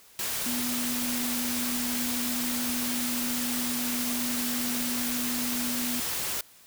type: tone in noise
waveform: sine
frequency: 243.8 Hz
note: B3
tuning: 22 cents flat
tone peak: -31 dBFS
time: 0.46-6 s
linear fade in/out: 2 ms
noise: white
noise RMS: -31 dBFS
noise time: 0.19-6.41 s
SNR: -3 dB
effects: white hiss -55 dBFS RMS until 6.66 s